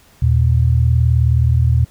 sine tone pair together, 80.3 / 119.35 Hz, E2 / A#2, -45 / +41 cents, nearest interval perfect fifth, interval 686 cents, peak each -13 dBFS, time 0.22-1.85 s, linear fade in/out 5 ms, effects pink hiss -50 dBFS RMS until 1.9 s

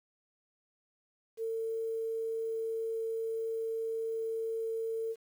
sine tone with quantisation, 450.3 Hz, A4, 40 cents sharp, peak -32 dBFS, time 1.37-5.16 s, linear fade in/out 50 ms, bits 10, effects none

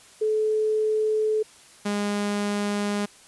sine / sawtooth tone pair in turn, 431.9 / 205 Hz, A4 / G#3, -32 / -22 cents, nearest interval octave + minor second, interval 1290 cents, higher first, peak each -20 dBFS, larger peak neither, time 0.21-1.43 / 1.85-3.06 s, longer first, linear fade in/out 10 ms, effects white hiss -51 dBFS RMS until 3.27 s + resampled to 24000 Hz

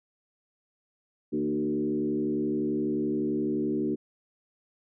sine tone with frequency modulation, 303.2 Hz, D#4, 45 cents flat, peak -25 dBFS, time 1.32-3.96 s, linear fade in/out 20 ms, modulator 71.6 Hz, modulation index 1.3, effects none

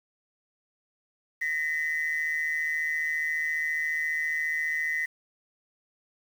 sine tone pair together, 1856.4 / 2011 Hz, A#6 / B6, -8 / +31 cents, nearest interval minor second, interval 139 cents, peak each -28 dBFS, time 1.41-5.06 s, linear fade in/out 10 ms, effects tanh soft clip ceiling -20 dBFS + 8-bit

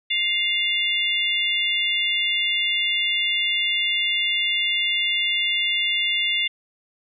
harmonic tone, 700 Hz, F5, 4 cents sharp, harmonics 3 / 4 / 5, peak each -24 / -24 / -24 dBFS, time 0.1-6.48 s, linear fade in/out 10 ms, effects none

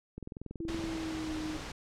click train, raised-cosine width 3 ms, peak -28 dBFS, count 15, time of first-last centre 0.18-0.84 s, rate 21.2 Hz
sine tone with pitch glide, 329.6 to 311.1 Hz, E4 to D#4, 0 to 0 cents, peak -35 dBFS, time 0.6-1.57 s, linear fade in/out 5 ms, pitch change -100 cents, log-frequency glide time 0.76-1.37 s
pink noise, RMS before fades -41 dBFS, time 0.68-1.72 s, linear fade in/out 5 ms
effects low-pass 6000 Hz 12 dB/octave

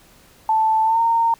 sine tone with pitch glide, 880 to 919.5 Hz, A5 to A#5, 0 to -24 cents, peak -14 dBFS, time 0.49-1.34 s, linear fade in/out 2 ms, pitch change +76 cents, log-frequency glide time 0.84-1 s, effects pink hiss -51 dBFS RMS until 1.39 s

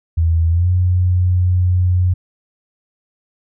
sine tone with pitch glide, 82.41 to 90.39 Hz, E2 to F#2, 0 to -40 cents, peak -11 dBFS, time 0.17-2.14 s, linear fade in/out 10 ms, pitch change +160 cents, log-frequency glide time 0.49-0.69 s, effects none

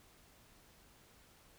silence, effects pink hiss -64 dBFS RMS until 1.58 s

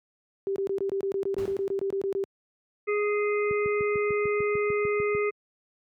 sine tone bursts, 392 Hz, G4, in tune, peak -25 dBFS, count 16, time 0.47-2.239 s, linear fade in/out 0 ms, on 89 ms, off 23 ms
brown noise with exponential decay, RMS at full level -28 dBFS, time 1.38-1.81 s, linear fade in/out 2 ms, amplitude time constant 92 ms
harmonic tone, 415.3 Hz, G#4, in tune, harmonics 1 / 3 / 5 / 6, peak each -24 / -34 / -33 / -39 dBFS, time 2.87-5.31 s, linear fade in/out 20 ms
click train, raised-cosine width 5 ms, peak -23 dBFS, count 12, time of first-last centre 3.51-5.149 s, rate 6.71 Hz
effects high-pass 100 Hz 12 dB/octave

